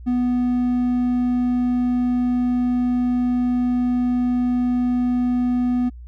triangle tone, 246.9 Hz, B3, in tune, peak -15 dBFS, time 0.06-5.9 s, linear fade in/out 20 ms, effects added 60 Hz sine -35 dBFS peak until 6.07 s

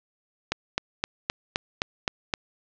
click train, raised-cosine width 0.2 ms, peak -6 dBFS, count 8, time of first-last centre 0.52-2.338 s, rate 3.85 Hz, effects low-pass 5000 Hz 12 dB/octave

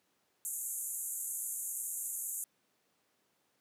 white band-pass noise, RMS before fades -39 dBFS, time 0.45-2.44 s, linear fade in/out 0 ms, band 6700 to 13000 Hz, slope 96 dB/octave, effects pink hiss -75 dBFS RMS until 3.6 s + high-pass 200 Hz 12 dB/octave

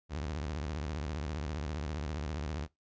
sawtooth tone with vibrato, 74.8 Hz, D2, 32 cents sharp, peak -31 dBFS, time 0.09-2.68 s, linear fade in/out 50 ms, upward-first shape triangle, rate 15 Hz, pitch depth 290 cents each way, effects noise-tail reverb RT60 0.2 s tail -23 dB re dry + resampled to 16000 Hz

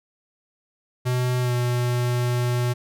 square tone with pitch glide, 125.1 to 122.45 Hz, B2 to B2, +23 to -14 cents, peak -21 dBFS, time 1.05-2.74 s, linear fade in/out 20 ms, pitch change -37 cents, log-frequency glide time 1.4-1.53 s, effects none

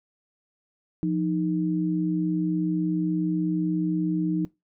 sine tone pair together, 174.61 / 311.1 Hz, F3 / D#4, 0 / 0 cents, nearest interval minor seventh, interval 1000 cents, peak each -25 dBFS, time 1.03-4.45 s, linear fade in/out 0 ms, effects noise-tail reverb RT60 0.2 s tail -21 dB re dry

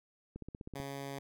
click train, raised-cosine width 3 ms, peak -31 dBFS, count 8, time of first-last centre 0.36-0.8 s, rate 15.9 Hz
10% pulse tone, 138.59 Hz, C#3, in tune, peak -32 dBFS, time 0.75-1.19 s, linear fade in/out 5 ms
effects none

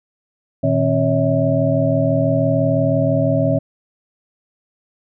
sine tone cluster, 117.6 / 156.9 / 270.3 / 560 / 646 Hz, A#2 / D#3 / C#4 / C#5 / E5, +16 / +15 / -44 / +18 / -35 cents, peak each -20 dBFS, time 0.63-3.59 s, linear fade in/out 10 ms, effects none

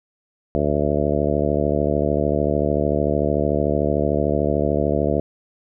harmonic tone, 73.42 Hz, D2, in tune, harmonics 1 / 2 / 3 / 4 / 5 / 6 / 7 / 8 / 9, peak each -26 / -26 / -26 / -26 / -26 / -26 / -26 / -26 / -26 dBFS, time 0.55-5.2 s, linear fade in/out 0 ms, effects none

